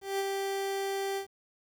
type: tone with ADSR envelope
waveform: 30% pulse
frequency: 392 Hz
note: G4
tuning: in tune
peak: -25 dBFS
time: 0.01-1.27 s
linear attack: 180 ms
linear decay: 35 ms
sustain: -3 dB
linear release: 100 ms
effects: 10-bit